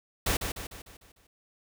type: noise with echo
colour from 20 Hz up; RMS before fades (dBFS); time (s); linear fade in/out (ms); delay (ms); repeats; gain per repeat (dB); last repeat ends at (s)
pink; -27; 0.26-0.37; 5; 150; 6; -6; 1.27
effects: none